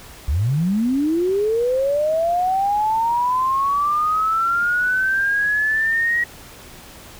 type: linear sweep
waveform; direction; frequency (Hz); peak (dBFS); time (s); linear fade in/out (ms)
sine; up; 61.4 to 1908; -16; 0.28-6.24; 5
effects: pink hiss -41 dBFS RMS until 7.19 s